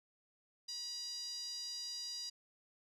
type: tone with band-pass filter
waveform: 5% pulse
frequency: 965 Hz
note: B5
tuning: 40 cents flat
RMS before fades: -44 dBFS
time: 0.68-2.3 s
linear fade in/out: 10 ms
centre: 4900 Hz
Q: 7
effects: none